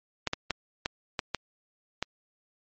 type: clicks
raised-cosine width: 0.2 ms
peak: -10 dBFS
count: 7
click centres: 0.273 / 0.334 / 0.507 / 0.859 / 1.192 / 1.347 / 2.026 s
effects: low-pass 6000 Hz 12 dB/octave + MP3 32 kbps